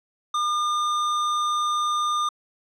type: tone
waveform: square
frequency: 1208 Hz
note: D6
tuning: 48 cents sharp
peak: -22 dBFS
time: 0.34-2.29 s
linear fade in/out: 5 ms
effects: low-pass 6000 Hz 12 dB/octave